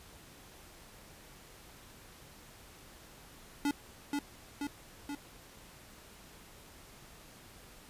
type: tone with echo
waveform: square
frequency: 287 Hz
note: D4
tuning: 40 cents flat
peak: -29 dBFS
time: 3.65-3.71 s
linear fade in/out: 2 ms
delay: 480 ms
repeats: 3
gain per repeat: -3 dB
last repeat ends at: 5.15 s
effects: pink hiss -55 dBFS RMS until 7.89 s + resampled to 32000 Hz